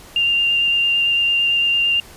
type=tone with vibrato; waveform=sine; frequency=2790 Hz; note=F7; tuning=2 cents flat; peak=-14 dBFS; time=0.16-2 s; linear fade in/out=2 ms; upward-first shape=sine; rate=8.9 Hz; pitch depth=11 cents each way; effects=pink hiss -42 dBFS RMS until 2.16 s + resampled to 32000 Hz